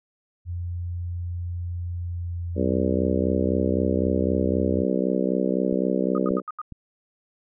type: tone with pitch glide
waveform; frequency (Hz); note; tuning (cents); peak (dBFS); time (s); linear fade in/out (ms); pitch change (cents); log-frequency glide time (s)
sine; 87.31 to 84.87; F2 to F2; 0 to -49; -27; 0.45-4.85; 50; -49; 1.93-3.37
type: harmonic tone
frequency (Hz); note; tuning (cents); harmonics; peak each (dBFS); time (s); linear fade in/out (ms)
63.9; C2; -40; 3 / 4 / 5 / 6 / 7 / 8 / 9; -26 / -27 / -28 / -29 / -29 / -30 / -31; 2.55-6.42; 50
type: clicks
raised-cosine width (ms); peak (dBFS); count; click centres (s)
5; -26; 5; 4.068 / 4.451 / 5.727 / 6.312 / 6.723
type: tone bursts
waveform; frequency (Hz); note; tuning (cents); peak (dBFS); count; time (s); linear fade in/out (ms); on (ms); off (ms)
sine; 1242; D#6; -3; -29; 5; 6.15-6.616; 2; 30; 79
effects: none